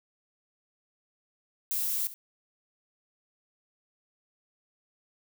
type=noise with echo; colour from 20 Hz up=violet; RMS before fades=-30 dBFS; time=1.71-2.07 s; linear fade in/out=0 ms; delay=70 ms; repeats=1; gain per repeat=-15 dB; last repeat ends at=2.14 s; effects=none